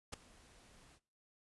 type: noise with ADSR envelope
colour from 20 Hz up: pink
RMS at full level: -40 dBFS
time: 0.12-1 s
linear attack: 16 ms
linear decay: 7 ms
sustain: -23 dB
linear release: 61 ms
effects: noise-tail reverb RT60 0.5 s tail -22 dB re dry + resampled to 24000 Hz